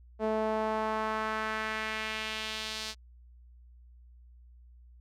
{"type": "tone with band-pass filter sweep", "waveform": "sawtooth", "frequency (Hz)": 218, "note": "A3", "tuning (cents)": -16, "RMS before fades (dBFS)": -33, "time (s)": [0.19, 2.95], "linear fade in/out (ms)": 50, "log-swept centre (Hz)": [560, 4700], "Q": 1.6, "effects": ["added 60 Hz sine -52 dBFS peak until 5 s"]}